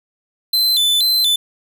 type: tone with vibrato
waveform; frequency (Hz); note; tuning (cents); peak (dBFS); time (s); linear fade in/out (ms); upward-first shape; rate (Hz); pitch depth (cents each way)
45% pulse; 3781; A#7; +24; -12; 0.53-1.36; 5; square; 2.1; 130
effects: 8-bit